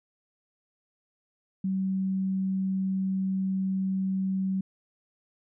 sine tone, 190.6 Hz, G3, 48 cents flat, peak -25 dBFS, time 1.64-4.61 s, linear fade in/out 5 ms, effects none

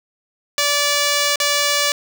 5% pulse tone with dropouts, 579 Hz, D5, 25 cents flat, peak -4 dBFS, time 0.58-1.92 s, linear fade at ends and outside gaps 1 ms, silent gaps 1.358-1.401 s, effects none

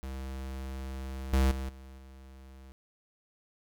square tone with level steps, 66.2 Hz, C2, 21 cents sharp, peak -37 / -23 / -34 / -47 / -49 dBFS, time 0.03-2.72 s, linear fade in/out 0 ms, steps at 1.33 / 1.51 / 1.69 / 1.98 s, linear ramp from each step 2 ms, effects none

